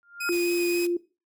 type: tone with exponential growth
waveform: sine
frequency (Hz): 1400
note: F6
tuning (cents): +4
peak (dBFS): -23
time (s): 0.03-0.29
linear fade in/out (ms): 0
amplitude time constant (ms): 56
type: tone with vibrato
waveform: sawtooth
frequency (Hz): 2502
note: D#7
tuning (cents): +9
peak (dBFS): -27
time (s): 0.2-0.86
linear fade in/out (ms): 10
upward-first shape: sine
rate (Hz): 3.7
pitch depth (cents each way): 16
type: tone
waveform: sine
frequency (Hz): 347.7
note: F4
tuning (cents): -8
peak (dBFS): -22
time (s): 0.29-0.97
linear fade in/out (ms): 5
type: noise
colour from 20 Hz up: white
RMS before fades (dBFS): -41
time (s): 0.32-0.87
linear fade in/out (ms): 5
effects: noise-tail reverb RT60 0.3 s tail -18 dB re dry